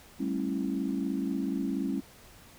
sine chord, A dominant seventh, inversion third, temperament equal with one note detuned, 196 / 220 / 272.6 / 329.6 Hz, G3 / A3 / C#4 / E4, 0 / 0 / -29 / 0 cents, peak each -33 / -36 / -31 / -36 dBFS, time 0.19-2.01 s, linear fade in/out 20 ms, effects tanh soft clip ceiling -18 dBFS + pink hiss -54 dBFS RMS until 2.58 s

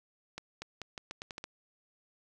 accelerating click train, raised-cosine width 0.2 ms, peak -23 dBFS, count 9, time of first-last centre 0.38-1.441 s, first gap 240 ms, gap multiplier 0.82, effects none

